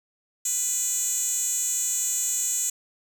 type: tone with high-pass filter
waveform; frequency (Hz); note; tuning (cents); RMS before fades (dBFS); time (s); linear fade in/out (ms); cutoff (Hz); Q
10% pulse; 495.9; B4; +7; -26; 0.45-2.7; 5; 7100; 4
effects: none